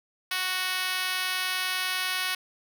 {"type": "tone with high-pass filter", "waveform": "5% pulse", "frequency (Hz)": 370, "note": "F#4", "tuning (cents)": 0, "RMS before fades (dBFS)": -29, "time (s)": [0.31, 2.35], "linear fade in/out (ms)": 5, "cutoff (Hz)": 1200, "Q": 0.89, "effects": []}